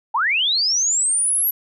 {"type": "linear sweep", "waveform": "sine", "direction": "up", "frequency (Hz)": [805, 11840], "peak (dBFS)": -16, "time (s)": [0.14, 1.51], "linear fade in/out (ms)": 10, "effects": []}